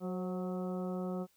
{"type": "harmonic tone with a mistuned harmonic", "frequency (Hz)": 183.8, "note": "F#3", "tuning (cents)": -11, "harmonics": [1, 2, 3, 4, 5, 6, 7], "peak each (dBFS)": [-36, -41, -43, -48, -56, -56, -51], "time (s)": [0, 1.27], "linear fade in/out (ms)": 50, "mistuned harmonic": 3, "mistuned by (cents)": -37, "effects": ["white hiss -71 dBFS RMS until 1.36 s"]}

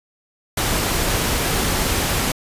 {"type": "noise", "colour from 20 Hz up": "pink", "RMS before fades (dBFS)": -20, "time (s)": [0.57, 2.32], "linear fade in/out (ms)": 5, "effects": ["resampled to 32000 Hz"]}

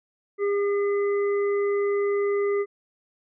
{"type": "harmonic tone", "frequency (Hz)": 404.5, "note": "G#4", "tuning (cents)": -46, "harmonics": [1, 3, 5], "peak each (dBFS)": [-21, -35, -37], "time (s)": [0.38, 2.66], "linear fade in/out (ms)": 50, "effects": []}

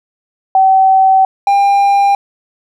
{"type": "tone pair in turn", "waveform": ["sine", "triangle"], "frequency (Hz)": [765, 799.6], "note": ["G5", "G5"], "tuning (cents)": [-42, 34], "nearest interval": "minor second", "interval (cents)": 76, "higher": "second", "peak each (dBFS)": -5, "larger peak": "neither", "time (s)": [[0.55, 1.25], [1.47, 2.15]], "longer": "first", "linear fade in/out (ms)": 2, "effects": []}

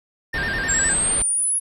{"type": "tone with vibrato", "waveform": "triangle", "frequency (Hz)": 1700, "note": "G#6", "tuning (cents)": 40, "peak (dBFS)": -21, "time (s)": [0.33, 0.94], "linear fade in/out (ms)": 10, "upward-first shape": "square", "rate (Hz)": 9.8, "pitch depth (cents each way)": 110}
{"type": "low-pass noise", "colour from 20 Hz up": "pink", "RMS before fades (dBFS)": -29, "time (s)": [0.34, 1.22], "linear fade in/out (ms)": 0, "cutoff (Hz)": 4800, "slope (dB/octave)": 96}
{"type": "exponential sweep", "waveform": "sine", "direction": "up", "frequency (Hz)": [7400, 10548], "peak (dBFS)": -18, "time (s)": [0.68, 1.6], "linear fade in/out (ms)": 20}
{"effects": []}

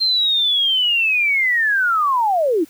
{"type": "linear sweep", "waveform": "sine", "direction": "down", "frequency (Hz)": [4186, 287.8], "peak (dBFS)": -14, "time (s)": [0, 2.65], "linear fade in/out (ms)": 20, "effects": ["white hiss -49 dBFS RMS until 2.69 s"]}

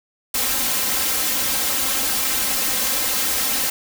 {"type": "noise with comb filter", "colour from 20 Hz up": "white", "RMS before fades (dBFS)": -21, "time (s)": [0.34, 3.7], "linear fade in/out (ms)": 5, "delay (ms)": 3.8, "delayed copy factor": 0.85, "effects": []}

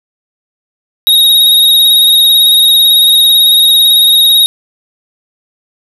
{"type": "tone with vibrato", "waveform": "square", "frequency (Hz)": 3765, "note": "A#7", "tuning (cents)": 16, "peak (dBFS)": -4, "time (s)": [1.07, 4.46], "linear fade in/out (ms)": 0, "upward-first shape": "sine", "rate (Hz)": 18, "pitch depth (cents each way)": 29, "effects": []}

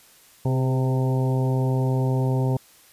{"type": "harmonic tone with a mistuned harmonic", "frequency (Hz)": 130, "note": "C3", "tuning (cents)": -11, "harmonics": [1, 2, 3, 4, 5, 6, 7], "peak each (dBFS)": [-20, -29, -30, -33, -37, -38, -36], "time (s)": [0.45, 2.57], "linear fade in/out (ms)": 5, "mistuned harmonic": 3, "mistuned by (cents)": 24, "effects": ["white hiss -53 dBFS RMS until 2.92 s", "resampled to 32000 Hz"]}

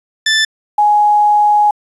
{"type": "tone pair in turn", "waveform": ["20% pulse", "sine"], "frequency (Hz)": [1760, 834.7], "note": ["A6", "G#5"], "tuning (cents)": [0, 9], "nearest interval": "octave + minor second", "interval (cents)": 1291, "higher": "first", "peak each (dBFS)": [-5, -7], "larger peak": "first", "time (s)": [[0.26, 0.45], [0.78, 1.71]], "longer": "second", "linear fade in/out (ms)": 5, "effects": ["resampled to 24000 Hz", "7-bit"]}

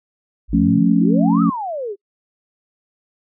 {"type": "exponential two-way sweep", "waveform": "sine", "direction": "up then down", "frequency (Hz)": [47.11, 1318.5, 376.4], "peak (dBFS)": -22, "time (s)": [0.48, 1.96], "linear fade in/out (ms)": 50, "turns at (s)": 1.42}
{"type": "chord", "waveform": "sine", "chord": "F augmented", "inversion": "none", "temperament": "equal with one note detuned", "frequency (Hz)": [176.13, 220, 277.2], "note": ["F3", "A3", "C#4"], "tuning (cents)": [15, 0, 0], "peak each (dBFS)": -16, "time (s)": [0.53, 1.5], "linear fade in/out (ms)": 5}
{"effects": ["noise-tail reverb RT60 0.1 s tail -26 dB re dry"]}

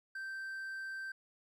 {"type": "tone", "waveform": "triangle", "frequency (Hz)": 1561, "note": "G6", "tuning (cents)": -8, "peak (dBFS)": -38, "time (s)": [0.15, 1.12], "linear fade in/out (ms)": 5, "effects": []}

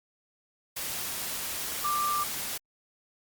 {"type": "tone in noise", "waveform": "sine", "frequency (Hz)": 1182, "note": "D6", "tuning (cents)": 11, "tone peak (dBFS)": -26, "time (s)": [1.84, 2.24], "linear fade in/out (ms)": 10, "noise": "white", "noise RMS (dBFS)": -34, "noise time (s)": [0.76, 2.58], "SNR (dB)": 5, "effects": ["Opus 48 kbps"]}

